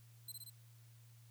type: tone with echo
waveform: 5% pulse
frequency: 4071 Hz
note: C8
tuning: 48 cents flat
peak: -38 dBFS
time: 0.28-0.32 s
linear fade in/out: 5 ms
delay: 60 ms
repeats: 3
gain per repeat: -2 dB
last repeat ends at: 0.5 s
effects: added 116 Hz sine -59 dBFS peak until 1.3 s + white hiss -70 dBFS RMS until 1.3 s